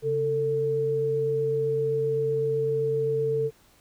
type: tone pair together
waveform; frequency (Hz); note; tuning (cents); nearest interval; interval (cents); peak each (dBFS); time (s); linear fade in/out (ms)
sine; 137.3 / 446.1; C#3 / A4; -16 / +24; octave + minor sixth; 2040; -31 / -23; 0.02-3.51; 50
effects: pink hiss -59 dBFS RMS until 3.8 s